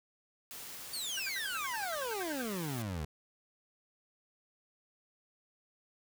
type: noise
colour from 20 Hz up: white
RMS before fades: -46 dBFS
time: 0.51-2.82 s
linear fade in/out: 0 ms
type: exponential sweep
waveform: 25% pulse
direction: down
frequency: 4633 to 71.4 Hz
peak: -32 dBFS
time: 0.93-3.05 s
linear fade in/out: 5 ms
type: tone bursts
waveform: sine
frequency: 1568 Hz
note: G6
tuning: in tune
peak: -38 dBFS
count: 14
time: 1.17-2.419 s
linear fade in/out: 5 ms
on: 27 ms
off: 67 ms
effects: none